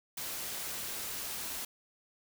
white noise, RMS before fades -39 dBFS, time 0.17-1.65 s, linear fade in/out 5 ms, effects none

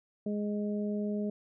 harmonic tone, 207.7 Hz, G#3, in tune, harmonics 1 / 2 / 3, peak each -31 / -37 / -41 dBFS, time 0.26-1.3 s, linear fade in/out 5 ms, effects none

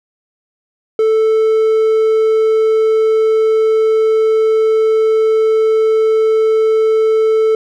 triangle tone, 440 Hz, A4, in tune, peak -7 dBFS, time 0.99-7.55 s, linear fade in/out 2 ms, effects none

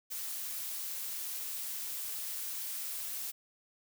blue noise, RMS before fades -39 dBFS, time 0.1-3.32 s, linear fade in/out 20 ms, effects none

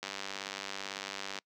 click train, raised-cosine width 0.2 ms, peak -20 dBFS, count 134, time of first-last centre 0.03-1.387 s, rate 98 Hz, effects noise-tail reverb RT60 0.1 s tail -26 dB re dry + high-pass 200 Hz 12 dB/octave

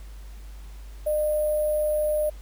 sine tone with sample-and-hold, 606 Hz, D#5, 46 cents flat, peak -21 dBFS, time 1.06-2.3 s, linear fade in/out 10 ms, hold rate 11025 Hz, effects added 50 Hz sine -38 dBFS peak until 2.41 s + pink hiss -54 dBFS RMS until 2.41 s

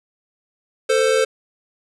square tone pair together, 444.7 / 522.6 Hz, A4 / C5, +18 / -2 cents, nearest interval minor third, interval 280 cents, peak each -18 dBFS, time 0.89-1.25 s, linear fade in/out 10 ms, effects resampled to 24000 Hz + 8-bit

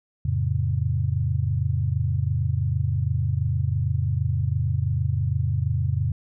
sine chord, F augmented, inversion none, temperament equal with one note detuned, 87.31 / 110 / 136.21 Hz, F2 / A2 / C#3, 0 / 0 / -30 cents, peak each -25 dBFS, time 0.25-6.12 s, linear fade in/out 5 ms, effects none

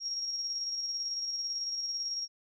sine tone with tremolo, 5588 Hz, F8, in tune, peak -31 dBFS, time 0-2.28 s, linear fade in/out 50 ms, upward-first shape square, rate 18 Hz, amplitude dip 30%, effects none

